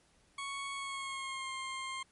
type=tone with pitch glide; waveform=20% pulse; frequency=1108.7 to 1060.5 Hz; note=C#6 to C6; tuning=0 to +23 cents; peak=-33 dBFS; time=0.38-2.03 s; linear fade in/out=5 ms; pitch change=-77 cents; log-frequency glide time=0.74-1.51 s; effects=pink hiss -68 dBFS RMS until 2.11 s + MP3 48 kbps